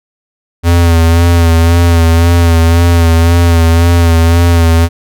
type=tone with vibrato; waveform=square; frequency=84.2 Hz; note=E2; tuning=37 cents sharp; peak=-5 dBFS; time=0.63-4.89 s; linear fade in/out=50 ms; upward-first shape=sine; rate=1.9 Hz; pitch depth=37 cents each way; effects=none